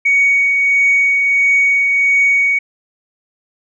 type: tone with tremolo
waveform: sine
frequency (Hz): 2239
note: C#7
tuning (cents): +17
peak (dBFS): -7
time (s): 0.05-2.59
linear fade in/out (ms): 10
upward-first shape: triangle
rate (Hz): 1.5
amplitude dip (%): 35
effects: tanh soft clip ceiling -5 dBFS